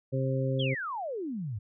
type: harmonic tone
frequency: 132.6 Hz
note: C3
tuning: 23 cents sharp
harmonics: 1 / 2 / 3 / 4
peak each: -28 / -35 / -36 / -33 dBFS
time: 0.12-0.75 s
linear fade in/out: 20 ms
type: exponential sweep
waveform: sine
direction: down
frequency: 3457 to 95.2 Hz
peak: -32 dBFS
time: 0.59-1.59 s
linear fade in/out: 10 ms
effects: none

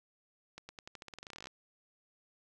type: accelerating click train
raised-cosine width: 0.2 ms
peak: -29 dBFS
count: 20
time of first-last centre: 0.58-1.471 s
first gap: 110 ms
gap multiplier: 0.89
effects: none

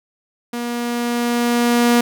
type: tone with level ramp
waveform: sawtooth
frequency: 238.9 Hz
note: A#3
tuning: 43 cents sharp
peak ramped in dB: -19 to -7 dBFS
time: 0.53-2.01 s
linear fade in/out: 5 ms
effects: none

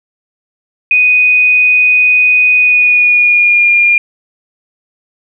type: tone with pitch glide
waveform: sine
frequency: 2489 to 2411 Hz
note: D#7 to D7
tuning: 0 to +45 cents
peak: -5 dBFS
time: 0.91-3.98 s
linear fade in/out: 2 ms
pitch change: -55 cents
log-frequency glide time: 2.56-3.7 s
effects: none

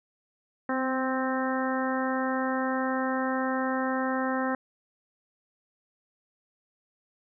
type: harmonic tone with a mistuned harmonic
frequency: 261.6 Hz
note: C4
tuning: in tune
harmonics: 1 / 2 / 3 / 4 / 5 / 6 / 7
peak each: -29 / -32 / -34 / -35 / -36 / -37 / -37 dBFS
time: 0.69-4.55 s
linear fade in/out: 2 ms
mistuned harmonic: 1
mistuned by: -15 cents
effects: none

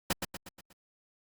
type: noise with echo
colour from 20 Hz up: pink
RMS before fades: -28 dBFS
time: 0.1-0.13 s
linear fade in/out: 5 ms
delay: 120 ms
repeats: 5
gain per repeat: -6 dB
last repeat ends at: 0.73 s
effects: Opus 48 kbps

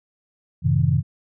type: chord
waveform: sine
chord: F# diminished seventh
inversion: none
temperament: just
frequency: 92.5 / 111 / 133.2 / 159.84 Hz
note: F#2 / A2 / C3 / Eb3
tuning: 0 / +16 / +31 / +47 cents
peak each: -22 / -25 / -19 / -21 dBFS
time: 0.62-1.03 s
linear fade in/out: 50 ms
effects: none

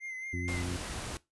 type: tone with vibrato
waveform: triangle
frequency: 2076 Hz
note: C7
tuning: 14 cents flat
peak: -36 dBFS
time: 0-0.64 s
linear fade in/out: 50 ms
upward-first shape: sine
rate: 4.5 Hz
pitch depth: 36 cents each way
type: harmonic tone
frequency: 88.5 Hz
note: F2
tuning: 23 cents sharp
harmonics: 1 / 2 / 3 / 4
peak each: -35 / -42 / -39 / -43 dBFS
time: 0.33-0.77 s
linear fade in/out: 5 ms
type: noise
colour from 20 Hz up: pink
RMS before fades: -39 dBFS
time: 0.48-1.17 s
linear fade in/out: 0 ms
effects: noise-tail reverb RT60 0.2 s tail -19 dB re dry + resampled to 24000 Hz

